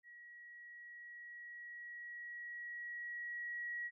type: tone with level ramp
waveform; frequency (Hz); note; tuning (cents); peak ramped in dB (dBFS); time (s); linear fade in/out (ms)
sine; 1913; A#6; +44; -54 to -39; 0.03-3.91; 50
effects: none